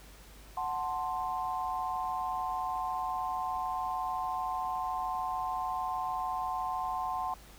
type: chord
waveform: sine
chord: F# diminished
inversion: none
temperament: equal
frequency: 740 / 880 / 1046.5 Hz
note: F#5 / A5 / C6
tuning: 0 / 0 / 0 cents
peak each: -35 / -37 / -35 dBFS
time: 0.57-7.34 s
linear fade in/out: 2 ms
effects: added 50 Hz sine -53 dBFS peak until 7.58 s + pink hiss -55 dBFS RMS until 7.58 s